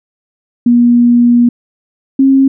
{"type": "tone pair in turn", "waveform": "sine", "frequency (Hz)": [240, 269.4], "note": ["B3", "C#4"], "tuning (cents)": [-49, -49], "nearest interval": "major second", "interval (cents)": 200, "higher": "second", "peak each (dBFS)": -4, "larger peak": "neither", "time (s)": [[0.66, 1.49], [2.19, 2.48]], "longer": "first", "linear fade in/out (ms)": 5, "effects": []}